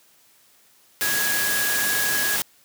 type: tone in noise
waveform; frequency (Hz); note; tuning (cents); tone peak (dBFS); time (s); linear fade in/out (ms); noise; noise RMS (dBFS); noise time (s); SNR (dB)
sine; 1661.2; G#6; 0; -24; 1.02-2.36; 0; white; -24; 1.01-2.42; -3
effects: white hiss -57 dBFS RMS until 2.64 s + high-pass 100 Hz 12 dB/octave